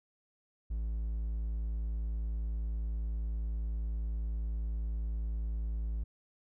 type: tone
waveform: triangle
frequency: 55 Hz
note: A1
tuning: in tune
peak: -30 dBFS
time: 0.7-6.04 s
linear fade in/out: 10 ms
effects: none